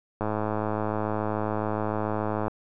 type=click train; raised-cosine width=1 ms; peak=-14 dBFS; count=244; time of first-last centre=0.21-2.481 s; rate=107 Hz; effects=none